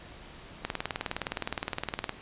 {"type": "click train", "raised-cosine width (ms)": 0.3, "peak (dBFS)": -14, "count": 29, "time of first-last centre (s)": [0.65, 2.093], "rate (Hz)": 19.4, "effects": ["pink hiss -48 dBFS RMS until 2.21 s", "resampled to 8000 Hz"]}